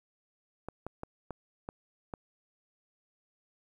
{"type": "clicks", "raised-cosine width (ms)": 1, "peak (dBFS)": -24, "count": 6, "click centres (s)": [0.686, 0.866, 1.034, 1.307, 1.689, 2.138], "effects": ["10-bit"]}